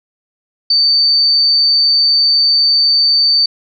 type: tone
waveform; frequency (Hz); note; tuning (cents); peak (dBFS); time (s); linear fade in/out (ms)
sine; 4574; D8; -47; -8; 0.7-3.46; 5
effects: none